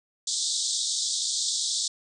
pink band-pass noise, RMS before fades -28 dBFS, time 0.27-1.88 s, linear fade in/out 5 ms, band 3500 to 8600 Hz, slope 96 dB/octave, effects none

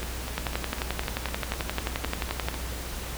two click trains, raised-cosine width 0.3 ms, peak -11 / -18 dBFS, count 25 / 11, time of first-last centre 0.38-2.485 / 0.03-2.543 s, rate 11.4 / 3.98 Hz, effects added 60 Hz sine -35 dBFS peak until 3.17 s + pink hiss -37 dBFS RMS until 3.17 s

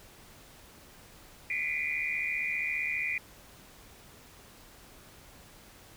sine tone cluster, 1995 / 2070 / 2267 / 2418 Hz, B6 / C7 / C#7 / D7, +17 / -19 / +38 / +50 cents, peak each -36 / -37 / -38 / -32 dBFS, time 1.5-3.18 s, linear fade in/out 2 ms, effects pink hiss -54 dBFS RMS until 5.96 s

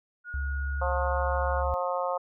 sine tone, 1442 Hz, F#6, 45 cents flat, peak -36 dBFS, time 0.24-1.64 s, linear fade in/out 50 ms
sine tone with pitch glide, 68.7 to 69.74 Hz, C#2 to C#2, -15 to +11 cents, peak -28 dBFS, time 0.34-1.74 s, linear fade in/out 0 ms, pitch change +26 cents, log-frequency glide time 0.59-1.46 s
harmonic tone, 178.7 Hz, F3, 40 cents sharp, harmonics 3 / 4 / 5 / 6 / 7, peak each -30 / -33 / -34 / -34 / -36 dBFS, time 0.81-2.18 s, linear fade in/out 10 ms
effects none

